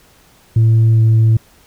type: tone with pitch glide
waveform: sine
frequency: 112.5 to 111.66 Hz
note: A2 to A2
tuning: +39 to +26 cents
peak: -5 dBFS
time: 0.56-1.37 s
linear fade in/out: 5 ms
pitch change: -13 cents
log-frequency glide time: 0.93-0.99 s
effects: tanh soft clip ceiling -6 dBFS + pink hiss -49 dBFS RMS until 1.66 s

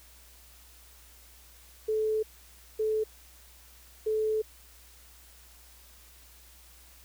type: tone bursts at uneven times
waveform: sine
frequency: 434 Hz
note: A4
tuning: 24 cents flat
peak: -25 dBFS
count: 3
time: 1.88-2.23 / 2.79-3.04 / 4.06-4.42 s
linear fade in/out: 10 ms
effects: added 60 Hz sine -56 dBFS peak until 7.04 s + white hiss -56 dBFS RMS until 7.04 s

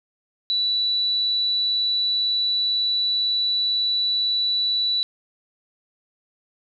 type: tone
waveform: sine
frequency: 3951 Hz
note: B7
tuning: in tune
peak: -19 dBFS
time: 0.5-5.03 s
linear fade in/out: 0 ms
effects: none

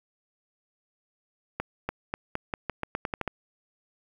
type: accelerating click train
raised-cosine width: 0.5 ms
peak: -14 dBFS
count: 12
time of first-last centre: 1.6-3.277 s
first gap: 290 ms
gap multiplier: 0.86
effects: 8-bit

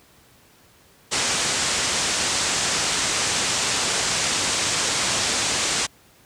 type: low-pass noise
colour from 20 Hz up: white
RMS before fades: -23 dBFS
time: 1.11-5.87 s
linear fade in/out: 20 ms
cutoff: 8400 Hz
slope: 48 dB/octave
effects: pink hiss -54 dBFS RMS until 6.25 s + high-pass 60 Hz 12 dB/octave

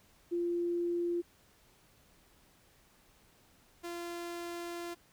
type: tone pair in turn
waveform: sine / sawtooth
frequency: 346.1 / 344.3 Hz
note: F4 / F4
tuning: -16 / -25 cents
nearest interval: unison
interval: 9 cents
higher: first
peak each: -30 / -35 dBFS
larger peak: first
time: 0.31-1.22 / 3.83-4.95 s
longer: second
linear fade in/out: 20 ms
effects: pink hiss -65 dBFS RMS until 5.12 s

